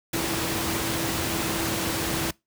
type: tone in noise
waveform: sine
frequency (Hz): 329.6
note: E4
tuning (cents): 0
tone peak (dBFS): -32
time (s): 0.13-2.31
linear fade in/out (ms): 5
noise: pink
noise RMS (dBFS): -27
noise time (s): 0.13-2.31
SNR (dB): -8
effects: noise-tail reverb RT60 0.2 s tail -23 dB re dry + high-pass 80 Hz 12 dB/octave